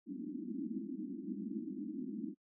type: band-pass noise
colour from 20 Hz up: white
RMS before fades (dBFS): -42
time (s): 0.06-2.35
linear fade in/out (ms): 50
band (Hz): 190 to 330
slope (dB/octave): 96
effects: noise-tail reverb RT60 0.1 s tail -26 dB re dry